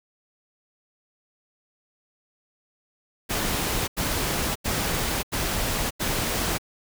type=noise bursts; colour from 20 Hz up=pink; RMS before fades=-26 dBFS; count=5; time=3.29-6.584 s; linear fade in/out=20 ms; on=590 ms; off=86 ms; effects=none